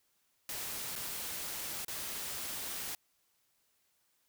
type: noise with dropouts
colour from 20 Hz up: white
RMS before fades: -40 dBFS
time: 0.49-2.95 s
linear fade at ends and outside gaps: 1 ms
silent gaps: 0.955-0.961 / 1.848-1.881 s
effects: white hiss -75 dBFS RMS until 4.28 s